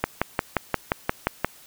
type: click train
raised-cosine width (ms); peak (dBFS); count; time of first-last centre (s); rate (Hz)
0.5; -5; 9; 0.04-1.446; 5.69
effects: white hiss -50 dBFS RMS until 1.66 s